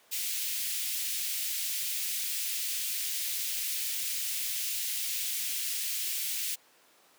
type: high-pass noise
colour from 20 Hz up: white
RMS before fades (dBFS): -33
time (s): 0.11-6.56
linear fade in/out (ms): 20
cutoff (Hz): 2200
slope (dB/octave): 24
effects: pink hiss -61 dBFS RMS until 7.18 s + high-pass 400 Hz 12 dB/octave